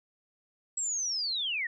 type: linear sweep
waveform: sine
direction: down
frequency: 7800 to 1806 Hz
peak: -29 dBFS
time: 0.77-1.67 s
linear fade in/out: 5 ms
effects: none